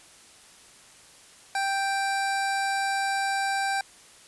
25% pulse tone, 785 Hz, G5, 2 cents sharp, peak -21 dBFS, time 1.55-3.81 s, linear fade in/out 2 ms, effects white hiss -52 dBFS RMS until 4.27 s + resampled to 24000 Hz

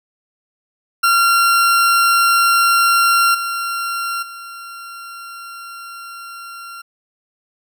40% pulse tone with level steps, 1376 Hz, F6, 26 cents flat, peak -10 / -19 / -30 dBFS, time 1.03-6.82 s, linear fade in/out 10 ms, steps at 3.34 / 4.22 s, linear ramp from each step 10 ms, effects none

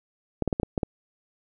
clicks, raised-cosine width 2 ms, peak -11 dBFS, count 7, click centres 0.423 / 0.477 / 0.528 / 0.599 / 0.632 / 0.778 / 0.832 s, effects none

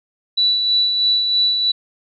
sine tone with tremolo, 3951 Hz, B7, in tune, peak -12 dBFS, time 0.37-1.72 s, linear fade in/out 10 ms, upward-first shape sine, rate 3.1 Hz, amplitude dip 40%, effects none

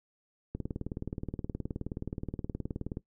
click train, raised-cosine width 3 ms, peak -22 dBFS, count 47, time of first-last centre 0.55-2.971 s, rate 19 Hz, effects noise-tail reverb RT60 0.1 s tail -18 dB re dry

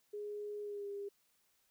sine tone with pitch glide, 415.3 to 402.8 Hz, G#4 to G4, 0 to +47 cents, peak -40 dBFS, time 0.13-1.09 s, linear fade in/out 10 ms, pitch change -53 cents, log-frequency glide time 0.62-0.87 s, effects white hiss -75 dBFS RMS until 1.7 s

